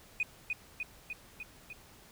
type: tone with echo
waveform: sine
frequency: 2486 Hz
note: D#7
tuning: 2 cents flat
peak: -27 dBFS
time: 0.2-0.23 s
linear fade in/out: 2 ms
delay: 300 ms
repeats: 5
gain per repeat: -3 dB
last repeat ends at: 1.73 s
effects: tanh soft clip ceiling -23 dBFS + pink hiss -57 dBFS RMS until 2.11 s